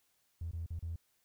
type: tone with dropouts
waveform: triangle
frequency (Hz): 83.1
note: E2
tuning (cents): +15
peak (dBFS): -33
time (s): 0.41-0.96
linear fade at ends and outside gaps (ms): 5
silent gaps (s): 0.512-0.532 / 0.662-0.704 / 0.792-0.825
effects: tanh soft clip ceiling -34 dBFS + white hiss -75 dBFS RMS until 1.24 s